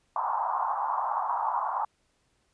pink band-pass noise, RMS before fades -29 dBFS, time 0.16-1.85 s, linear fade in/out 2 ms, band 800 to 1100 Hz, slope 48 dB/octave, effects pink hiss -71 dBFS RMS until 2.53 s + resampled to 22050 Hz

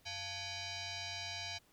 sine tone with frequency modulation, 880 Hz, A5, in tune, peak -40 dBFS, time 0.05-1.59 s, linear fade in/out 20 ms, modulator 787 Hz, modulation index 6.2, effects pink hiss -69 dBFS RMS until 1.72 s

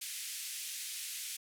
white band-pass noise, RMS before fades -42 dBFS, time 0.01-1.37 s, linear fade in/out 10 ms, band 2100 to 12000 Hz, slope 24 dB/octave, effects none

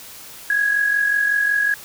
sine tone with amplitude modulation, 1661.2 Hz, G#6, in tune, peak -13 dBFS, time 0.5-1.74 s, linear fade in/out 2 ms, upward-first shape sine, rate 45.4 Hz, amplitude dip 55%, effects white hiss -39 dBFS RMS until 1.84 s

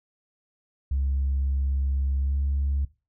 sine tone with pitch glide, 68.1 to 69.65 Hz, C#2 to C#2, -30 to +9 cents, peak -21 dBFS, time 0.91-2.85 s, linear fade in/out 5 ms, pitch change +39 cents, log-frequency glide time 2.22-2.35 s, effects noise-tail reverb RT60 0.3 s tail -20 dB re dry + tanh soft clip ceiling -19 dBFS

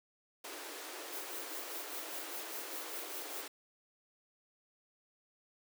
pink high-pass noise, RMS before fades -46 dBFS, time 0.44-3.48 s, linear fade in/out 5 ms, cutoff 290 Hz, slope 96 dB/octave
violet noise with tremolo, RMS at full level -43 dBFS, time 1.12-3.42 s, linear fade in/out 5 ms, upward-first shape sine, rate 5 Hz, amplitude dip 70%
effects none

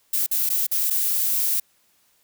violet noise with dropouts, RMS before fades -22 dBFS, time 0.13-1.6 s, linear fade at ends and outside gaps 5 ms, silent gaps 0.264-0.312 / 0.492-0.499 / 0.667-0.714 / 0.901-0.906 s, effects white hiss -63 dBFS RMS until 2.23 s

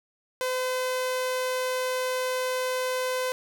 sawtooth tone, 510 Hz, C5, 44 cents flat, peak -22 dBFS, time 0.41-3.32 s, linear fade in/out 0 ms, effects none

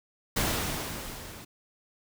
pink noise with level ramp, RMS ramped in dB -26 to -46 dBFS, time 0.36-1.45 s, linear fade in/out 10 ms, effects none

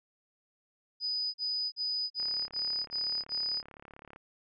sine tone bursts, 4978 Hz, D#8, in tune, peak -30 dBFS, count 7, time 1-3.626 s, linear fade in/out 50 ms, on 340 ms, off 41 ms
click train, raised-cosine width 0.5 ms, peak -34 dBFS, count 71, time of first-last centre 2.2-4.161 s, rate 35.7 Hz
effects none

